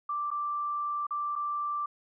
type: tone with dropouts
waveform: sine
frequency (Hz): 1174.7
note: D6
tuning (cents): 0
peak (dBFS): -29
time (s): 0.09-1.86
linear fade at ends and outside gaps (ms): 5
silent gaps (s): 0.305-0.313 / 1.068-1.107 / 1.355-1.36
effects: none